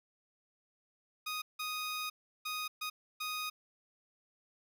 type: tone bursts at uneven times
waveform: 15% pulse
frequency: 1244.5 Hz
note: D#6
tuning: in tune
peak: -30 dBFS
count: 5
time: 1.26-1.42 / 1.59-2.1 / 2.45-2.68 / 2.81-2.9 / 3.2-3.5 s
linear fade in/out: 10 ms
effects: none